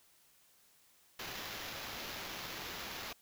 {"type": "noise with sample-and-hold", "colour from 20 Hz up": "white", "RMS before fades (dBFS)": -44, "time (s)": [1.19, 3.13], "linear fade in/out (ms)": 5, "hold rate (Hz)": 8820, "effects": ["white hiss -67 dBFS RMS until 3.21 s"]}